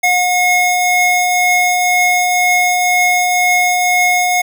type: tone pair together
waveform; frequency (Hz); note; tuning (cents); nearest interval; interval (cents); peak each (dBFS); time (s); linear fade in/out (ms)
square; 722 / 2164; F#5 / C#7; -43 / -42; octave + perfect fifth; 1901; -14; 0.03-4.42; 10
effects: none